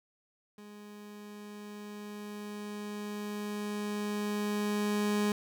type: tone with level ramp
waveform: 30% pulse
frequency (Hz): 207.7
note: G#3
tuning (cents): 0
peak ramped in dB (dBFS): -45 to -24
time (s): 0.58-5.32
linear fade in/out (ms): 2
effects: none